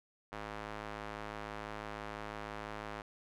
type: tone with band-pass filter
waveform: square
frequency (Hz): 53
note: G#1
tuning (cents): +36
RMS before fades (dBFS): -44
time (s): 0.32-3.02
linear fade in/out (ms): 5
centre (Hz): 1200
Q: 0.77
effects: none